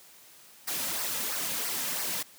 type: noise with flanger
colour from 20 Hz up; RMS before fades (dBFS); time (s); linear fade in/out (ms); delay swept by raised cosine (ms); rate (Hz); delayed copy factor
white; -32; 0.67-2.23; 10; 0.28 to 2.78; 3; -0.6
effects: white hiss -54 dBFS RMS until 2.38 s + high-pass 100 Hz 12 dB/octave